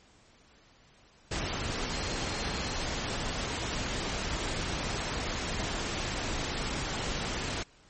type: tone in noise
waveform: sine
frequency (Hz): 4197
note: C8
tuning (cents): +5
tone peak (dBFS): -44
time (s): 1.93-2.84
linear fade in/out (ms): 5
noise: pink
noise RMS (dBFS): -33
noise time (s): 1.31-7.63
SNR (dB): -14
effects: pink hiss -60 dBFS RMS until 7.89 s + MP3 32 kbps